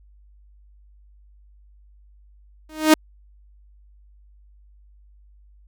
sawtooth tone with exponential growth, 311.1 Hz, D#4, in tune, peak -4 dBFS, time 2.69-2.94 s, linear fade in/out 5 ms, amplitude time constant 54 ms, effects added 50 Hz sine -49 dBFS peak until 5.67 s

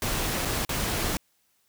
pink noise with dropouts, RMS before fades -28 dBFS, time 0.02-1.17 s, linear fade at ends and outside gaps 1 ms, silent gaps 0.45-0.454 / 0.65-0.692 s, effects white hiss -69 dBFS RMS until 1.68 s

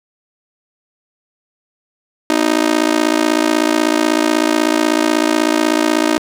sawtooth tone with amplitude modulation, 311.1 Hz, D#4, in tune, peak -4 dBFS, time 2.3-6.18 s, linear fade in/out 0 ms, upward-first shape sine, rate 56.2 Hz, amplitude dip 100%, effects low-pass 10000 Hz 12 dB/octave + 7-bit

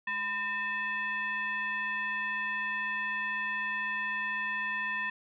sine tone with frequency modulation, 1808 Hz, A6, 47 cents sharp, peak -30 dBFS, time 0.07-5.1 s, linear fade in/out 5 ms, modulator 798 Hz, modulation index 0.9, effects none

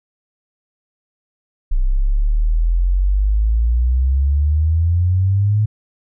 sine exponential sweep, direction up, 30.87 to 108.3 Hz, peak -12 dBFS, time 1.71-5.66 s, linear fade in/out 10 ms, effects none

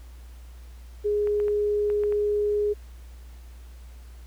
sine tone, 415.3 Hz, G#4, in tune, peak -21 dBFS, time 1.04-2.74 s, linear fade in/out 20 ms
clicks, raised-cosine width 0.5 ms, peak -26 dBFS, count 6, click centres 1.273 / 1.401 / 1.482 / 1.901 / 2.036 / 2.124 s
effects added 60 Hz sine -41 dBFS peak until 4.26 s + pink hiss -57 dBFS RMS until 4.26 s

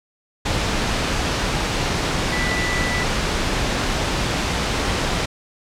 sine tone in noise, 1975.5 Hz, B6, in tune, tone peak -24 dBFS, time 2.32-3.04 s, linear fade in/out 10 ms, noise pink, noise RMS -21 dBFS, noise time 0.45-5.26 s, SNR -6 dB, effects low-pass 6000 Hz 12 dB/octave

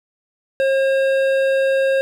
sine tone with hard clipping, 538 Hz, C5, 48 cents sharp, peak -16 dBFS, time 0.6-2.01 s, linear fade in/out 0 ms, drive 11 dB, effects none

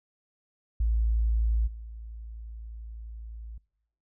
sine tone with level steps, 55.8 Hz, A1, 25 cents sharp, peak -22 / -38 dBFS, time 0.8-3.58 s, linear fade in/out 5 ms, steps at 1.66 s, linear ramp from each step 20 ms, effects noise-tail reverb RT60 0.8 s tail -24 dB re dry

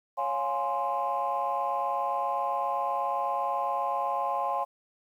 sine chord, Db major seventh, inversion none, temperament equal with one note detuned, 554.4 / 702.9 / 830.6 / 1046.5 Hz, Db5 / F5 / Ab5 / C6, 0 / +11 / 0 / 0 cents, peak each -34 / -32 / -30 / -30 dBFS, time 0.17-4.65 s, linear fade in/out 20 ms, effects tanh soft clip ceiling -19 dBFS + 10-bit

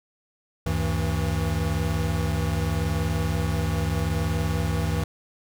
square tone cluster, 75.2 / 96 / 161.7 Hz, D2 / G2 / E3, +42 / -36 / -33 cents, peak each -28 dBFS, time 0.66-5.04 s, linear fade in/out 5 ms, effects none

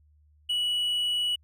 triangle tone, 2938 Hz, F#7, 13 cents flat, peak -23 dBFS, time 0.49-1.36 s, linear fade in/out 10 ms, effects added 75 Hz sine -58 dBFS peak until 1.43 s

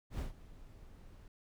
brown noise with ADSR envelope, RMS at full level -36 dBFS, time 0.1-1.28 s, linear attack 91 ms, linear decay 130 ms, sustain -18 dB, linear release 3 ms, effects none

